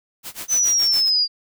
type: noise with tremolo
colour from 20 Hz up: white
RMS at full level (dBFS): -30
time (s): 0.23-1.11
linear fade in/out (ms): 50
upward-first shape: sine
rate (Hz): 7.1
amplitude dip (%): 95
type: linear sweep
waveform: sine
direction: down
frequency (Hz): 6110 to 4777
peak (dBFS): -15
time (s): 0.48-1.28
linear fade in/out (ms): 50
effects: none